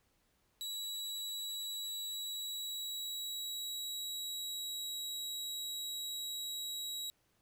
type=tone with pitch glide; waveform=sawtooth; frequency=3903 to 3863 Hz; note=B7 to B7; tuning=-21 to -39 cents; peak=-36 dBFS; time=0.61-7.1 s; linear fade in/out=0 ms; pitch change=-18 cents; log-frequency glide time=1.76-4.98 s; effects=pink hiss -75 dBFS RMS until 7.41 s